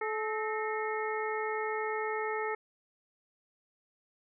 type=harmonic tone with a mistuned harmonic; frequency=432.8 Hz; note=A4; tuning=29 cents flat; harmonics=1 / 2 / 3 / 4 / 5; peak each=-34 / -37 / -39 / -40 / -41 dBFS; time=0.01-2.55 s; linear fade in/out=5 ms; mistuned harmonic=4; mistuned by=+92 cents; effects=none